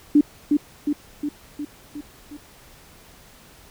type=tone with echo; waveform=sine; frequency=293.7 Hz; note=D4; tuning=in tune; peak=-10 dBFS; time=0.15-0.21 s; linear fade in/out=5 ms; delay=360 ms; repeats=6; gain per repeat=-4 dB; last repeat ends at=2.37 s; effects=pink hiss -49 dBFS RMS until 3.7 s